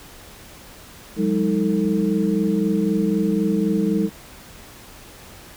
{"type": "tone cluster", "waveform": "sine", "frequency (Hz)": [180.3, 204.2, 316.1, 448.2], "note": ["F#3", "G#3", "D#4", "A4"], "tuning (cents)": [-45, -29, 27, 32], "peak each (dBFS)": [-24, -20, -23, -26], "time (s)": [1.16, 4.1], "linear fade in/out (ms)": 50, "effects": ["pink hiss -43 dBFS RMS until 5.56 s"]}